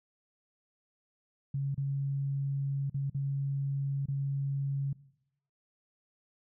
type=tone with dropouts; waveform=sine; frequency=138.59 Hz; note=C#3; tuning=in tune; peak=-29 dBFS; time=1.54-4.93 s; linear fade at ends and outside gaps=5 ms; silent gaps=1.746-1.777 / 2.898-2.943 / 3.099-3.146 / 4.058-4.084 s; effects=noise-tail reverb RT60 0.8 s tail -20 dB re dry